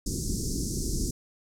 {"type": "band-stop noise", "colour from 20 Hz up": "pink", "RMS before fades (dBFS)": -29, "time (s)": [0.06, 1.11], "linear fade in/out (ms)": 5, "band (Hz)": [390, 5100], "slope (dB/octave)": 48, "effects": ["low-pass 9000 Hz 12 dB/octave"]}